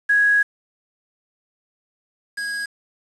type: tone pair in turn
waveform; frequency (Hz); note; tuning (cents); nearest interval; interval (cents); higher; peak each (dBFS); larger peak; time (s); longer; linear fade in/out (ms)
sine / square; 1661.2 / 1646.9; G#6 / G#6; 0 / -15; unison; 15; first; -13 / -25; first; 0.09-0.43 / 2.37-2.66; first; 10
effects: resampled to 24000 Hz + 7-bit